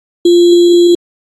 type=tone with sample-and-hold; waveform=sine; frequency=347.5 Hz; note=F4; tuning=9 cents flat; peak=-3 dBFS; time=0.25-0.95 s; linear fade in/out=5 ms; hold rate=3675 Hz; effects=low-pass 7000 Hz 12 dB/octave + AAC 48 kbps